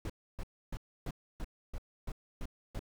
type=noise bursts; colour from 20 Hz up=brown; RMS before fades=-38 dBFS; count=9; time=0.05-2.793 s; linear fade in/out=2 ms; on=47 ms; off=290 ms; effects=none